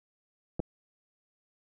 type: clicks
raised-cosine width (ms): 2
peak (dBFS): -19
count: 2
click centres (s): 0.595 / 0.601
effects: none